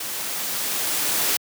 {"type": "noise with level ramp", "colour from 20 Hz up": "white", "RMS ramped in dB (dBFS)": [-30, -21], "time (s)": [0, 1.37], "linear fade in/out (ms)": 5, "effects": ["high-pass 150 Hz 12 dB/octave"]}